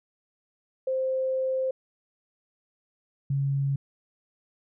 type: tone pair in turn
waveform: sine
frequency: 523 / 138.52 Hz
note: C5 / C#3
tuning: -1 / -1 cents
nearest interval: octave + major seventh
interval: 2300 cents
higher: first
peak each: -24 / -23 dBFS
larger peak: second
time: 0.87-1.71 / 3.3-3.76 s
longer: first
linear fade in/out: 5 ms
effects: none